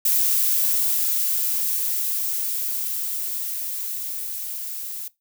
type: noise with level ramp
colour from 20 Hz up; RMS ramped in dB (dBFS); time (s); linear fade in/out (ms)
violet; -19 to -32; 0.05-5.08; 5
effects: noise-tail reverb RT60 0.2 s tail -20 dB re dry